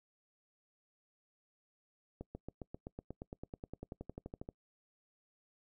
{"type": "accelerating click train", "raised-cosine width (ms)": 2, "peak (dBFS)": -30, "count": 23, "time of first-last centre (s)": [2.21, 4.489], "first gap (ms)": 140, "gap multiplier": 0.97, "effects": ["noise-tail reverb RT60 0.1 s tail -24 dB re dry"]}